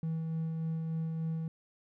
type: tone with tremolo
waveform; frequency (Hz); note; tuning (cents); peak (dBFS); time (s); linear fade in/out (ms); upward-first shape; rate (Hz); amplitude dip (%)
triangle; 161.7; E3; -33; -28; 0.03-1.48; 2; sine; 3.4; 30
effects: tanh soft clip ceiling -25 dBFS